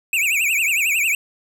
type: tone with vibrato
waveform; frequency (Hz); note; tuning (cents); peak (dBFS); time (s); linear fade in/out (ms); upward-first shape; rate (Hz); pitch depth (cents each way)
square; 2489; D#7; 0; -17; 0.13-1.15; 2; triangle; 11; 220
effects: none